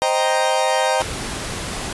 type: chord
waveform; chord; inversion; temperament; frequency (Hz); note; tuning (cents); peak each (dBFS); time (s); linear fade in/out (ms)
40% pulse; C minor seventh; none; equal; 523.3 / 622.3 / 784 / 932.3; C5 / Eb5 / G5 / Bb5; 0 / 0 / 0 / 0; -21; 0.02-1.02; 0
type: noise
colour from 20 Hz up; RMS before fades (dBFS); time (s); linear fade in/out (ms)
pink; -27; 1-1.93; 5
effects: resampled to 24000 Hz